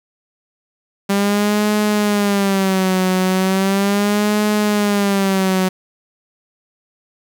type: tone with vibrato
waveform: sawtooth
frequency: 197.6 Hz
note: G3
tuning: 14 cents sharp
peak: -10 dBFS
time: 1.09-5.69 s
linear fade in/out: 10 ms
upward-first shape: sine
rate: 0.37 Hz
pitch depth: 110 cents each way
effects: 7-bit